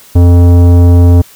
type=tone with tanh clipping; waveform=sine; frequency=87.31 Hz; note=F2; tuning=in tune; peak=-3 dBFS; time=0.15-1.22 s; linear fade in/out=10 ms; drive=15 dB; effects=white hiss -38 dBFS RMS until 1.35 s